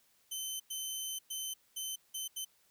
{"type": "tone bursts at uneven times", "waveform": "15% pulse", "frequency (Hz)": 3071, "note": "G7", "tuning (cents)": -36, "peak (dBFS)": -30, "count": 6, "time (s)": [[0.31, 0.6], [0.7, 1.19], [1.3, 1.54], [1.76, 1.96], [2.14, 2.28], [2.36, 2.45]], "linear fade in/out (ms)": 10, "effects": ["white hiss -70 dBFS RMS until 2.7 s"]}